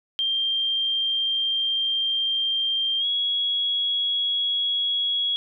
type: tone with pitch glide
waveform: sine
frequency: 3178 to 3332 Hz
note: G7 to G#7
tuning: +23 to +5 cents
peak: -21 dBFS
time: 0.19-5.36 s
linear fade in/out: 0 ms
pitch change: +82 cents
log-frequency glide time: 2.99-3.05 s
effects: none